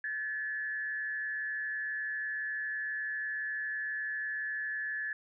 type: tone with frequency modulation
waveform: sine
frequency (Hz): 1723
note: A6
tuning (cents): -37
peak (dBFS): -33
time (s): 0.04-5.13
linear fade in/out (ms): 2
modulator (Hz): 142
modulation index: 0.52
effects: none

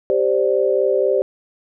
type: chord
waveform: sine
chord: G suspended fourth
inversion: none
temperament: equal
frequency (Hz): 392 / 523.3 / 587.3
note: G4 / C5 / D5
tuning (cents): 0 / 0 / 0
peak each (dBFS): -18 / -18 / -20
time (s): 0.1-1.22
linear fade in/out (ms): 0
effects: none

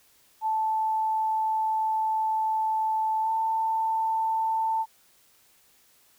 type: tone with pitch glide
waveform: sine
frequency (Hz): 877 to 889.8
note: A5 to A5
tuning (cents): -6 to +19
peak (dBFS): -23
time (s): 0.41-4.86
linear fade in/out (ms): 50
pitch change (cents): +25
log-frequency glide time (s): 3.22-3.29
effects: white hiss -61 dBFS RMS until 6.18 s

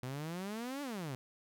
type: exponential two-way sweep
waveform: sawtooth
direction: up then down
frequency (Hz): 123 to 294.3 to 123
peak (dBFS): -35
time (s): 0.03-1.15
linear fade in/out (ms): 0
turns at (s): 0.82
effects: none

